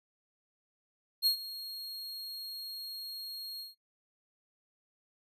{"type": "tone with ADSR envelope", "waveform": "45% pulse", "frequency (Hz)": 4268, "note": "C8", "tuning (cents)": 34, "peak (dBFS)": -22, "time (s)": [1.22, 3.75], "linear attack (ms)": 42, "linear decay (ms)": 99, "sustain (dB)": -17, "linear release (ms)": 150, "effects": ["noise-tail reverb RT60 0.1 s tail -23 dB re dry", "resampled to 32000 Hz"]}